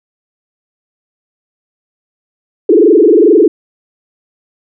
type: tone with frequency modulation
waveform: sine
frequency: 381.1 Hz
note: G4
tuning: 49 cents flat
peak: -3 dBFS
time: 2.69-3.48 s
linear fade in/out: 5 ms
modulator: 22.4 Hz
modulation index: 3.1
effects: none